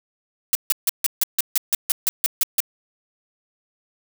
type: noise bursts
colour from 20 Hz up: blue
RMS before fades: -18 dBFS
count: 13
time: 0.53-2.603 s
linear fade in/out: 0 ms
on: 21 ms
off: 150 ms
effects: none